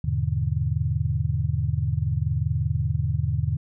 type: chord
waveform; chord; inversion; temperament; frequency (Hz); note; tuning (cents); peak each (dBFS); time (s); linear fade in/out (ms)
sine; E dominant seventh; none; just; 82.41 / 103.01 / 123.61 / 148.33; E2 / G#2 / B2 / D3; 0 / -14 / +2 / +18; -27; 0.04-3.57; 5
effects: none